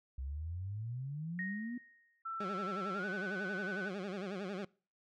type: exponential sweep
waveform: sine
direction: up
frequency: 63.8 to 250.7 Hz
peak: -38 dBFS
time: 0.18-1.78 s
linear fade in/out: 5 ms
type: tone with exponential decay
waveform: sine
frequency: 1864.7 Hz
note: A#6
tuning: in tune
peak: -36 dBFS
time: 1.39-2.22 s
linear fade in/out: 1 ms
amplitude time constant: 180 ms
type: tone with pitch glide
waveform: sine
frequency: 1335 to 1498.5 Hz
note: E6 to F#6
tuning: +22 to +22 cents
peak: -38 dBFS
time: 2.25-3.89 s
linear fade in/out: 10 ms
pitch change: +200 cents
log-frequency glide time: 2.94-3.06 s
type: tone with vibrato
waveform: 20% pulse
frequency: 193 Hz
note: G3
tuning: 27 cents flat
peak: -34 dBFS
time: 2.4-4.65 s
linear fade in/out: 5 ms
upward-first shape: sine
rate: 11 Hz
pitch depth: 140 cents each way
effects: noise-tail reverb RT60 0.4 s tail -24 dB re dry + low-pass 4000 Hz 12 dB/octave